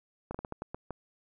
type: slowing click train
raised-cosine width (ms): 1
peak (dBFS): -23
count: 8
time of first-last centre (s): 0.31-0.907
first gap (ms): 35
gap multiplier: 1.29
effects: none